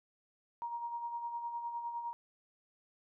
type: tone with tremolo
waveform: sine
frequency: 942 Hz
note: A#5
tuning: 18 cents sharp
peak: -35 dBFS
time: 0.62-2.13 s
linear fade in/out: 0 ms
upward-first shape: sine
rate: 9.8 Hz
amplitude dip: 50%
effects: none